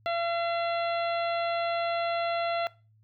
harmonic tone, 680 Hz, F5, 46 cents flat, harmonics 1 / 2 / 3 / 4 / 5 / 6, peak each -28 / -34 / -38 / -40 / -42 / -44 dBFS, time 0.06-2.67 s, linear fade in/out 0 ms, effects noise-tail reverb RT60 0.3 s tail -20 dB re dry + added 108 Hz sine -59 dBFS peak until 3.03 s

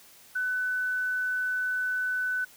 sine tone, 1500 Hz, F#6, 23 cents sharp, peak -26 dBFS, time 0.35-2.45 s, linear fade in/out 10 ms, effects white hiss -54 dBFS RMS until 2.56 s

